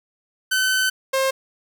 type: tone pair in turn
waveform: sawtooth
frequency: 1522 / 532.7 Hz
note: F#6 / C5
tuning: +48 / +31 cents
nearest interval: octave + tritone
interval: 1817 cents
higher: first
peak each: -14 dBFS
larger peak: neither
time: 0.51-0.9 / 1.13-1.31 s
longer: first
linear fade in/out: 10 ms
effects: none